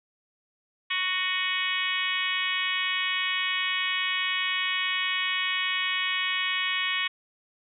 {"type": "harmonic tone with a mistuned harmonic", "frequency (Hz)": 370.3, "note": "F#4", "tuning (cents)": 1, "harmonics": [3, 4, 5, 6, 7, 8, 9, 10], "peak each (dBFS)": [-35, -42, -31, -31, -33, -32, -33, -41], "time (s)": [0.9, 7.08], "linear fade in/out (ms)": 10, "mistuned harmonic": 7, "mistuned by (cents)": -40, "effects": []}